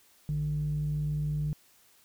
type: tone pair together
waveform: sine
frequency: 55.73 / 150 Hz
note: A1 / D3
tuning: +23 / +37 cents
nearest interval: octave + perfect fourth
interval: 1714 cents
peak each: -36 / -27 dBFS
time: 0.29-1.53 s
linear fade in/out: 0 ms
effects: tanh soft clip ceiling -23 dBFS + white hiss -62 dBFS RMS until 2.04 s